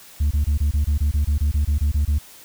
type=tone bursts; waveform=sine; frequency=73.42 Hz; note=D2; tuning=in tune; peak=-13 dBFS; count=15; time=0.2-2.186 s; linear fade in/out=10 ms; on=110 ms; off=24 ms; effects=tanh soft clip ceiling -15 dBFS + white hiss -45 dBFS RMS until 2.44 s